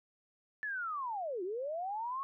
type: linear two-way sweep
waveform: sine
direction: down then up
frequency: 1756 to 343.9 to 1112 Hz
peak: -35 dBFS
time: 0.63-2.23 s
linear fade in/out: 0 ms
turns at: 1.43 s
effects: none